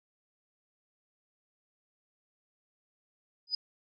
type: tone with exponential growth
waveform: sine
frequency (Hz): 4978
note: D#8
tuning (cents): 0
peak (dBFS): -24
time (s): 3.47-3.55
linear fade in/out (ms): 5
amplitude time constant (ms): 16
effects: none